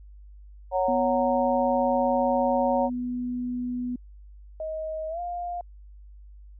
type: harmonic tone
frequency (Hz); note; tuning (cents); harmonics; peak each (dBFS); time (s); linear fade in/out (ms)
185; F#3; 0; 3 / 4 / 5; -24 / -26 / -28; 0.71-2.9; 50
type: tone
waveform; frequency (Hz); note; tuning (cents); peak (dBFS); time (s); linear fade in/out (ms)
sine; 246.9; B3; 0; -27; 0.88-3.96; 5
type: tone with pitch glide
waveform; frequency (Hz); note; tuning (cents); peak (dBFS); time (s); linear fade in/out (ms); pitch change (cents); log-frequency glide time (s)
sine; 630 to 703.1; D#5 to F5; +21 to +11; -29; 4.6-5.61; 2; +190; 5.09-5.2
effects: added 50 Hz sine -44 dBFS peak until 6.59 s